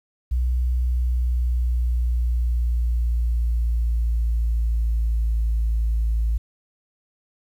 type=tone with pitch glide; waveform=sine; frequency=61.74 to 55.64 Hz; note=B1 to A1; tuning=0 to +20 cents; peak=-17 dBFS; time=0.31-6.38 s; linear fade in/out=10 ms; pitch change=-180 cents; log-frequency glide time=0.73-5.41 s; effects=tanh soft clip ceiling -15 dBFS + 9-bit